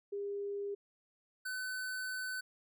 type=tone pair in turn; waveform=sine / square; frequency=403.3 / 1511.7 Hz; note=G4 / F#6; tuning=+49 / +37 cents; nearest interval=octave + major seventh; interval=2288 cents; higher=second; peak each=-36 / -38 dBFS; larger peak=first; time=0.12-0.75 / 1.45-2.41 s; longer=second; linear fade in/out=10 ms; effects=none